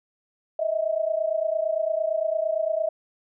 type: tone pair together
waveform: sine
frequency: 626 / 654.8 Hz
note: D#5 / E5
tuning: +10 / -12 cents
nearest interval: minor second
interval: 78 cents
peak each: -25 dBFS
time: 0.59-2.89 s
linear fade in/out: 5 ms
effects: none